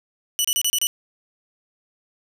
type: tone bursts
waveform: 15% pulse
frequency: 2960 Hz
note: F#7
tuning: in tune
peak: -11 dBFS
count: 6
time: 0.39-0.87 s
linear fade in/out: 0 ms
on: 55 ms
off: 30 ms
effects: none